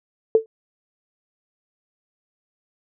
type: tone with exponential decay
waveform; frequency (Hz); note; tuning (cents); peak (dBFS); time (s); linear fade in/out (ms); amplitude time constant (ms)
sine; 444.5; A4; +18; -7; 0.35-0.46; 1; 22
effects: none